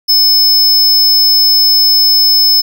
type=tone; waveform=square; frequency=5220 Hz; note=E8; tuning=18 cents flat; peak=-6 dBFS; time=0.08-2.62 s; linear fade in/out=20 ms; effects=none